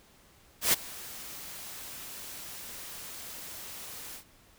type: noise with ADSR envelope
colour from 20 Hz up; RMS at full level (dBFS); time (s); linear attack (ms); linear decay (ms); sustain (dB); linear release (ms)
white; -22; 0.61-4.24; 120; 18; -21; 90
effects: pink hiss -60 dBFS RMS until 4.58 s